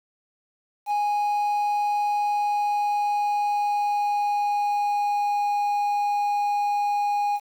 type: tone with pitch glide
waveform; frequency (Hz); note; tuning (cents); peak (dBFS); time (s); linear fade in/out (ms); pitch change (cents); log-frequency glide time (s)
triangle; 827 to 821.3; G#5 to G#5; -8 to -20; -19; 0.86-7.4; 50; -12; 2.15-5.47
effects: 8-bit